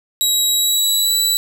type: tone with pitch glide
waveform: 20% pulse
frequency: 3856 to 3948 Hz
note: B7 to B7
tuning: -42 to -1 cents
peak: -8 dBFS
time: 0.21-1.37 s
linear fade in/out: 0 ms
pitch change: +41 cents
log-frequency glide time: 0.52-1.14 s
effects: none